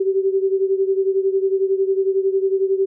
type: beating tone pair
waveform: sine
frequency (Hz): 383.6 / 394.6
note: G4 / G4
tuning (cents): -37 / +11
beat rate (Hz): 11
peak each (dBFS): -17 / -21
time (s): 0-2.86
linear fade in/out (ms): 10
effects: none